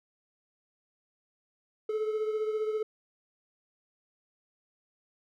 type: beating tone pair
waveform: triangle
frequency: 430.4 / 445.4 Hz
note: A4 / A4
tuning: -38 / +21 cents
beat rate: 15 Hz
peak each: -27 / -35 dBFS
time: 1.89-2.83 s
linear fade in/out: 5 ms
effects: none